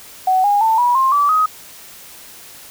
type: tone with pitch steps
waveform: sine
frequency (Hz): 749 / 816.8 / 890.7 / 971.3 / 1059.2 / 1155.1 / 1259.7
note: F#5 / G#5 / A5 / B5 / C6 / D6 / D#6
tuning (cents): +21 / -29 / +21 / -29 / +21 / -29 / +21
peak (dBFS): -11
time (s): 0.27-1.46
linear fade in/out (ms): 5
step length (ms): 170
effects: white hiss -39 dBFS RMS until 2.7 s